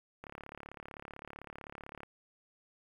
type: click train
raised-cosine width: 0.5 ms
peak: -30 dBFS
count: 65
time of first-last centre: 0.24-2.033 s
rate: 35.7 Hz
effects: 10-bit